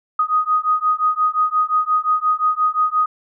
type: beating tone pair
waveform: sine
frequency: 1244.5 / 1250.2 Hz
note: D#6 / D#6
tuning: 0 / +8 cents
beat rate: 5.7 Hz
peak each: -18 dBFS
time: 0.19-3.06 s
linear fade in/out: 5 ms
effects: none